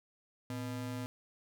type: ring-modulated tone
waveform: square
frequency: 185 Hz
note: F#3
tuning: in tune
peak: -35 dBFS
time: 0.5-1.06 s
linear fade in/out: 0 ms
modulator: 71.1 Hz
effects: none